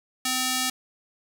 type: tone with band-pass filter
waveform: square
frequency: 256.7 Hz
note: C4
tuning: 33 cents flat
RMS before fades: -26 dBFS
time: 0.25-0.7 s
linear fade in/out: 5 ms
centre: 7500 Hz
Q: 0.56
effects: none